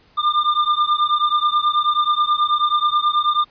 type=beating tone pair; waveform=square; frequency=1197 / 1206.3 Hz; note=D6 / D6; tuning=+33 / +46 cents; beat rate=9.3 Hz; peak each=-19 / -19 dBFS; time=0.17-3.45 s; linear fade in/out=20 ms; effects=pink hiss -54 dBFS RMS until 3.5 s + resampled to 11025 Hz